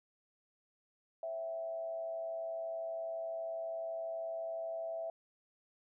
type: tone with frequency modulation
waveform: sine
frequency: 659.3 Hz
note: E5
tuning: in tune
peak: -37 dBFS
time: 1.23-5.1 s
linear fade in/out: 2 ms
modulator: 112 Hz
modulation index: 0.39
effects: none